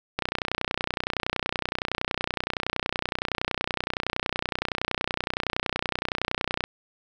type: click train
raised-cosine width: 0.3 ms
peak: -9 dBFS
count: 199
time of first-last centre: 0.19-6.64 s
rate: 30.7 Hz
effects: none